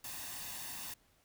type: noise with comb filter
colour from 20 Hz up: white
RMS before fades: -44 dBFS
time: 0.04-0.94 s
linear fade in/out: 5 ms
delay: 1.1 ms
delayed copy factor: +0.55
effects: pink hiss -70 dBFS RMS until 1.24 s